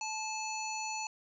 harmonic tone with a mistuned harmonic, 870 Hz, A5, 20 cents flat, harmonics 1 / 3 / 5 / 7 / 8, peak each -38 / -41 / -45 / -44 / -44 dBFS, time 0.01-1.07 s, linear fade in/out 2 ms, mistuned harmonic 7, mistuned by -25 cents, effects none

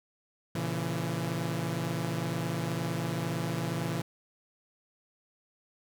sawtooth chord, A# diminished, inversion none, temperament equal with one note detuned, 116.54 / 138.59 / 167.31 Hz, A#2 / C#3 / E3, 0 / 0 / +26 cents, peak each -32 / -32 / -29 dBFS, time 0.55-4.02 s, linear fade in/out 5 ms, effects none

